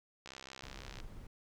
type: click train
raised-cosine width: 0.2 ms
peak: -30 dBFS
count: 50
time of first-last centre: 0.26-1.001 s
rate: 66.1 Hz
type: noise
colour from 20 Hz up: brown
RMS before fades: -49 dBFS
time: 0.63-1.27 s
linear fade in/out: 5 ms
effects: none